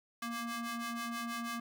sawtooth ring-modulated tone, 466.6 Hz, A#4, 2 cents sharp, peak -30 dBFS, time 0.22-1.6 s, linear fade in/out 5 ms, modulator 703 Hz, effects none

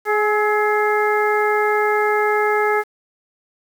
harmonic tone with a mistuned harmonic, 420.6 Hz, G#4, 22 cents sharp, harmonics 1 / 2 / 3 / 4 / 5, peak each -18 / -21 / -23 / -24 / -25 dBFS, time 0.05-2.84 s, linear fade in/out 50 ms, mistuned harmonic 3, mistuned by +40 cents, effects 7-bit

